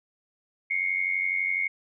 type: tone pair together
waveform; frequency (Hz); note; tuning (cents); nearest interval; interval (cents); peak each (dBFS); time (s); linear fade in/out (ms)
sine; 2125 / 2217; C7 / C#7; +26 / 0; minor second; 74; -27; 0.7-1.68; 10
effects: none